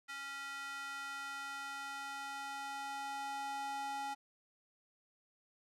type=tone with high-pass filter sweep; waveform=square; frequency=277.2 Hz; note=C#4; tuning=in tune; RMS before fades=-43 dBFS; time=0.08-4.15 s; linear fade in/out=20 ms; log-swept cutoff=1600 to 760 Hz; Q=2.5; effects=low-pass 10000 Hz 12 dB/octave